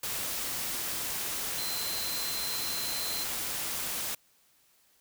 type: tone in noise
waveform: sine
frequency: 4095 Hz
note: C8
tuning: 38 cents flat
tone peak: -36 dBFS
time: 1.58-3.24 s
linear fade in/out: 5 ms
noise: white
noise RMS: -34 dBFS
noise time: 0.03-4.15 s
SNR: -5 dB
effects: white hiss -66 dBFS RMS until 5 s